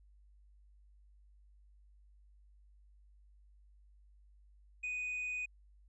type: tone with hard clipping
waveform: sine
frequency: 2487 Hz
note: D#7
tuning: 1 cent flat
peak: -37 dBFS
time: 4.83-5.46 s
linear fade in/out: 10 ms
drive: 2 dB
effects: added 50 Hz sine -60 dBFS peak until 5.88 s + resampled to 22050 Hz